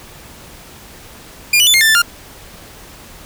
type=tone with pitch steps; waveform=sawtooth; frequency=2413 / 2958 / 3494 / 2127 / 1780 / 1763 / 1402 Hz; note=D7 / F#7 / A7 / C7 / A6 / A6 / F6; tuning=+46 / -1 / -13 / +28 / +20 / +3 / +6 cents; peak=-5 dBFS; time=1.53-2.02 s; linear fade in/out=5 ms; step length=70 ms; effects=pink hiss -38 dBFS RMS until 3.25 s